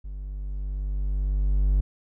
triangle tone with level ramp, 49 Hz, G1, in tune, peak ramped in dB -31 to -15 dBFS, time 0.04-1.81 s, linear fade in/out 10 ms, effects none

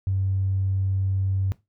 triangle tone with tanh clipping, 96 Hz, G2, 36 cents flat, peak -21 dBFS, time 0.07-1.52 s, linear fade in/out 0 ms, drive 4 dB, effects noise-tail reverb RT60 0.2 s tail -17 dB re dry

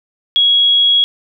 sine tone, 3322 Hz, G#7, in tune, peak -8 dBFS, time 0.36-1.04 s, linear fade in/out 0 ms, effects none

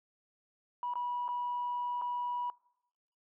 sine tone with dropouts, 975 Hz, B5, 23 cents flat, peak -32 dBFS, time 0.83-2.5 s, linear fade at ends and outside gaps 1 ms, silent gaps 0.937-0.955 / 1.28-1.288 / 2.014-2.02 s, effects noise-tail reverb RT60 0.9 s tail -24 dB re dry + tanh soft clip ceiling -28 dBFS

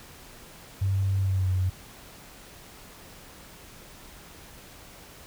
sine tone with pitch glide, 97 to 92.62 Hz, G2 to F#2, -18 to +2 cents, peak -22 dBFS, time 0.81-1.7 s, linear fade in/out 10 ms, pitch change -80 cents, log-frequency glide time 1.19-1.51 s, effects pink hiss -48 dBFS RMS until 5.26 s

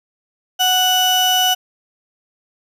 35% pulse tone pair together, 740 / 2960 Hz, F#5 / F#7, 0 / 0 cents, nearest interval 2 octaves, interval 2400 cents, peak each -15 dBFS, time 0.59-1.55 s, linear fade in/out 20 ms, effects none

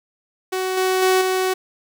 sawtooth tone with level steps, 374 Hz, F#4, 19 cents sharp, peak -17 / -13 / -10 / -14 dBFS, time 0.52-1.54 s, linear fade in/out 10 ms, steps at 0.77 / 1.02 / 1.21 s, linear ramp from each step 5 ms, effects 8-bit

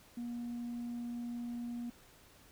sine tone, 238.7 Hz, A#3, 41 cents sharp, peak -36 dBFS, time 0.17-1.9 s, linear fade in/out 5 ms, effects tanh soft clip ceiling -36 dBFS + pink hiss -61 dBFS RMS until 2.51 s

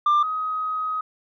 sine tone pair in turn, 1190 / 1260.8 Hz, D6 / D#6, +22 / +23 cents, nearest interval minor second, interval 101 cents, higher second, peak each -13 / -23 dBFS, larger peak first, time 0.06-0.23 / 0.23-1.01 s, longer second, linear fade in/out 5 ms, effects tanh soft clip ceiling -14 dBFS

